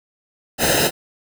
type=noise with comb filter; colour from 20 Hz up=pink; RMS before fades=-17 dBFS; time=0.58-0.91 s; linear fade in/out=50 ms; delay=0.88 ms; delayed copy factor=-0.9; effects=none